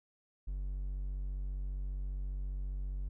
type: tone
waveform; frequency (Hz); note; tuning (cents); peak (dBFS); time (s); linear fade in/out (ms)
triangle; 47.45; F#1; +44; -33; 0.47-3.09; 10
effects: none